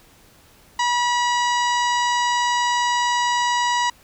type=harmonic tone; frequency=969 Hz; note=B5; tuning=33 cents flat; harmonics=1 / 2 / 3 / 4 / 5 / 6 / 7 / 8; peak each=-19 / -25 / -29 / -31 / -33 / -35 / -36 / -37 dBFS; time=0.79-3.9 s; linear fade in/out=5 ms; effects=pink hiss -52 dBFS RMS until 4.03 s